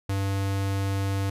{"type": "tone", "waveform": "square", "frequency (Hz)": 98, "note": "G2", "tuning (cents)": 0, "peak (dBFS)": -25, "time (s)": [0.09, 1.3], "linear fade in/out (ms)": 5, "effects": ["resampled to 32000 Hz"]}